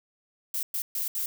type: noise bursts at uneven times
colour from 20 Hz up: violet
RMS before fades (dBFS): -30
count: 4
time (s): 0.54-0.63 / 0.74-0.82 / 0.95-1.08 / 1.15-1.26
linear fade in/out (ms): 2
effects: none